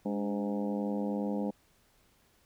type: harmonic tone with a mistuned harmonic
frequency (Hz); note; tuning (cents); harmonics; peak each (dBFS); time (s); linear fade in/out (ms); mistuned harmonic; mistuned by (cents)
102.7; G#2; -19; 2 / 3 / 4 / 5 / 6 / 7 / 8 / 9; -32 / -37 / -42 / -38 / -46 / -48 / -45 / -52; 0.05-1.51; 10; 3; -73
effects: pink hiss -67 dBFS RMS until 2.45 s